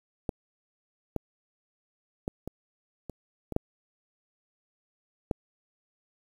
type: clicks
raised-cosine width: 2 ms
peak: -15 / -16 / -17 / -22 / -24 / -21 / -11 / -13 dBFS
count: 8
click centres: 0.292 / 1.163 / 2.279 / 2.476 / 3.097 / 3.523 / 3.564 / 5.312 s
effects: 8-bit